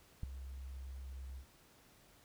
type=tone with ADSR envelope; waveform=sine; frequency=66 Hz; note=C2; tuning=16 cents sharp; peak=-29 dBFS; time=0.23-1.46 s; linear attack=4 ms; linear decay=4 ms; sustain=-15 dB; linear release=92 ms; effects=pink hiss -65 dBFS RMS until 2.24 s